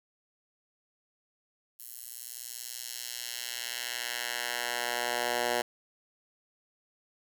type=tone with high-pass filter sweep; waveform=10% pulse; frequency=120.7 Hz; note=B2; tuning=39 cents flat; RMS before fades=-35 dBFS; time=1.79-5.62 s; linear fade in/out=5 ms; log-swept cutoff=12000 to 550 Hz; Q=0.78; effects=none